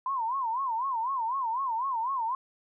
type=tone with vibrato; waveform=sine; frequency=990 Hz; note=B5; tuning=4 cents sharp; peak=-27 dBFS; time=0.06-2.35 s; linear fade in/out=2 ms; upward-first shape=sine; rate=4 Hz; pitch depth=190 cents each way; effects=none